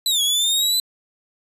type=linear two-way sweep; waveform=sawtooth; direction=down then up; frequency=4045 to 3304 to 4045 Hz; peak=-14 dBFS; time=0.06-0.8 s; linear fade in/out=2 ms; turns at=0.22 s; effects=resampled to 32000 Hz